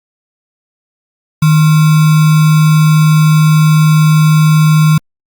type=tone with sample-and-hold; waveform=sine; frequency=155.56 Hz; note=D#3; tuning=in tune; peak=-4 dBFS; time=1.42-4.98 s; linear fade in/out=5 ms; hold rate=1225 Hz; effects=Opus 48 kbps